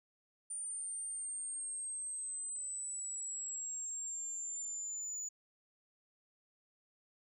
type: exponential sweep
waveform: sine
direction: down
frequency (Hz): 9090 to 6920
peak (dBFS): -37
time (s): 0.5-5.29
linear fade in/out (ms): 10
effects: tanh soft clip ceiling -37 dBFS